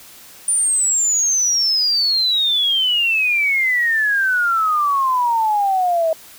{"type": "exponential sweep", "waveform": "sine", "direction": "down", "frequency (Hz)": [9397, 634], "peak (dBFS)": -14, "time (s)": [0.48, 6.13], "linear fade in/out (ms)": 2, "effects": ["white hiss -42 dBFS RMS until 6.38 s"]}